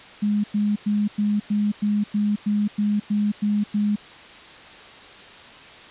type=tone bursts; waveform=sine; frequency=207.7 Hz; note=G#3; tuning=in tune; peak=-18 dBFS; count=12; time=0.22-3.96 s; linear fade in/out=10 ms; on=220 ms; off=100 ms; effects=white hiss -43 dBFS RMS until 5.9 s + resampled to 8000 Hz